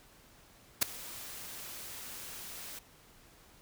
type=noise with ADSR envelope; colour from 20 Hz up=white; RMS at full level=-23 dBFS; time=0.81-2.79 s; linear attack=15 ms; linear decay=6 ms; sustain=-22 dB; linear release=4 ms; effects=pink hiss -60 dBFS RMS until 3.61 s